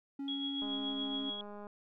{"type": "tone with pitch glide", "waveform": "triangle", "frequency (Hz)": [277.2, 273.2], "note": ["C#4", "C#4"], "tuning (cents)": [0, -25], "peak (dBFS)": -35, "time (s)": [0.19, 1.3], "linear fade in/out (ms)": 5, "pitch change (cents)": -25, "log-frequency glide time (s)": [0.58, 0.88]}
{"type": "tone with tremolo", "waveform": "sine", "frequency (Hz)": 3322, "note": "G#7", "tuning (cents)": 0, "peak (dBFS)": -35, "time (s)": [0.28, 1.41], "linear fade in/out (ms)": 2, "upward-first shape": "triangle", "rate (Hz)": 7.1, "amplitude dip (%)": 55}
{"type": "click train", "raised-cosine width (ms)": 1, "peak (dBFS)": -35, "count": 217, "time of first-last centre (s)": [0.62, 1.669], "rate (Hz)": 206}
{"effects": []}